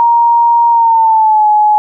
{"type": "tone with pitch glide", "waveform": "sine", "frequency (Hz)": [938, 845.4], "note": ["A#5", "G#5"], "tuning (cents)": [11, 31], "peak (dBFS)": -5, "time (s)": [0, 1.78], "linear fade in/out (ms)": 0, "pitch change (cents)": -180, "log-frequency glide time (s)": [0.7, 1.48], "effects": []}